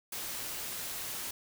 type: noise with amplitude modulation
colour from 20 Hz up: white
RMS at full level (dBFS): -37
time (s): 0.12-1.31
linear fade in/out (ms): 5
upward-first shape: sine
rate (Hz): 282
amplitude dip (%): 40
effects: none